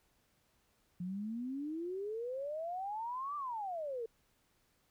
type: exponential two-way sweep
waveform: sine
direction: up then down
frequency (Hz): 173.5 to 1193 to 442.4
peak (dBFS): -37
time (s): 1-4.06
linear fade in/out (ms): 5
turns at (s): 3.36
effects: pink hiss -74 dBFS RMS until 4.9 s